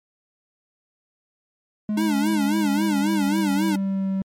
triangle tone with pitch glide, 211.2 to 192.56 Hz, G#3 to G3, +29 to -31 cents, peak -19 dBFS, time 1.89-4.22 s, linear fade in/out 2 ms, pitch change -160 cents, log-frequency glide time 2.1-4.08 s
square tone with vibrato, 300.6 Hz, D4, 40 cents sharp, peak -22 dBFS, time 1.97-3.76 s, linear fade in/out 5 ms, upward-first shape sine, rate 3.7 Hz, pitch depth 140 cents each way
violet noise with exponential decay, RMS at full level -35 dBFS, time 2.26-2.86 s, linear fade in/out 1 ms, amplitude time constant 130 ms
effects MP3 64 kbps

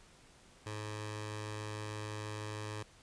15% pulse tone with notch filter, 106.4 Hz, G#2, 42 cents sharp, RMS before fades -42 dBFS, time 0.66-2.83 s, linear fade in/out 5 ms, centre 230 Hz, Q 0.71, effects pink hiss -61 dBFS RMS until 3.02 s + resampled to 22050 Hz

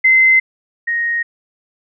sine tone pair in turn, 2063 / 1869.7 Hz, C7 / A#6, -25 / +5 cents, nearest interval major second, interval 170 cents, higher first, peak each -7 / -15 dBFS, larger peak first, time 0.04-0.4 / 0.87-1.23 s, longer neither, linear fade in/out 10 ms, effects none

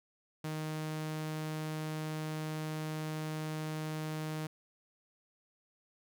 sawtooth tone, 155.56 Hz, D#3, in tune, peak -32 dBFS, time 0.44-4.47 s, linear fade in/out 5 ms, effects none

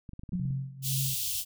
clicks, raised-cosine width 5 ms, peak -30 dBFS, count 10, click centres 0.092 / 0.134 / 0.194 / 0.235 / 0.292 / 0.323 / 0.354 / 0.397 / 0.454 / 0.506 s
sine tone with exponential decay, 179.1 Hz, F3, 44 cents sharp, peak -27 dBFS, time 0.33-0.93 s, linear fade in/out 2 ms, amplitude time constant 130 ms
sine tone with tremolo, 134 Hz, C3, 42 cents sharp, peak -28 dBFS, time 0.39-1.15 s, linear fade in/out 10 ms, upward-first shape sine, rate 2.1 Hz, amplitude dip 85%
white band-stop noise, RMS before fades -32 dBFS, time 0.82-1.45 s, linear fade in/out 50 ms, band 140 to 2800 Hz, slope 48 dB/octave
effects none

